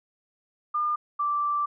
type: tone pair in turn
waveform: sine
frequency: 1206 / 1171 Hz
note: D6 / D6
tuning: +46 / -5 cents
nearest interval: minor second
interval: 51 cents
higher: first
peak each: -23 dBFS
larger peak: neither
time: 0.74-0.96 / 1.19-1.66 s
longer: second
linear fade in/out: 10 ms
effects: none